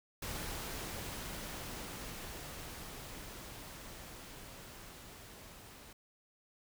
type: noise with level ramp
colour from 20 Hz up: pink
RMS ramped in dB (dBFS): -41 to -54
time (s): 0.22-5.93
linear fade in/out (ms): 5
effects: none